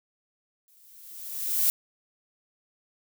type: noise with exponential growth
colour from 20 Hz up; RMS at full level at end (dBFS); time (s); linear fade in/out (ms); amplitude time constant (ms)
violet; -21; 0.68-1.7; 0; 220
effects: none